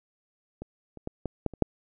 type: clicks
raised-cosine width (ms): 2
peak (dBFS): -24 / -30 / -19 / -17 / -13 / -28 / -7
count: 7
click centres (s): 0.62 / 0.973 / 1.074 / 1.257 / 1.463 / 1.537 / 1.623
effects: none